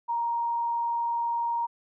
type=tone with vibrato; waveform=sine; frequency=938 Hz; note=A#5; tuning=11 cents sharp; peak=-25 dBFS; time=0.08-1.67 s; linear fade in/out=20 ms; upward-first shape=triangle; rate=20 Hz; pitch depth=23 cents each way; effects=none